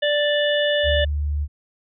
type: harmonic tone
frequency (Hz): 587.3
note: D5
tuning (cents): 0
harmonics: 1 / 3 / 5 / 6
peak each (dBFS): -19 / -24 / -26 / -27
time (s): 0.02-1.05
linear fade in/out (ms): 10
type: tone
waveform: sine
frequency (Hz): 73.42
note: D2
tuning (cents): 0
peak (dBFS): -20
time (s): 0.83-1.48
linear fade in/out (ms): 50
effects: none